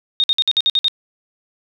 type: tone bursts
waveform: sine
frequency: 3700 Hz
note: A#7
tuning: 14 cents flat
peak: -12 dBFS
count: 8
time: 0.2-0.882 s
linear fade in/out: 0 ms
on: 38 ms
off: 54 ms
effects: none